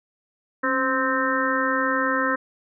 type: harmonic tone with a mistuned harmonic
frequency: 260.8 Hz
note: C4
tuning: 5 cents flat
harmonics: 1 / 2 / 4 / 5 / 6 / 7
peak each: -27 / -27 / -27 / -27 / -27 / -27 dBFS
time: 0.63-2.36 s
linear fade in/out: 10 ms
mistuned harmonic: 1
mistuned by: +59 cents
effects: none